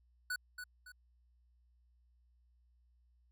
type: tone with echo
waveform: square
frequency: 1480 Hz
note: F#6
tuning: in tune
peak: -36 dBFS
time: 0.3-0.36 s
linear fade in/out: 5 ms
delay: 280 ms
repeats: 2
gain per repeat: -8 dB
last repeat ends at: 0.92 s
effects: added 60 Hz sine -67 dBFS peak until 3.31 s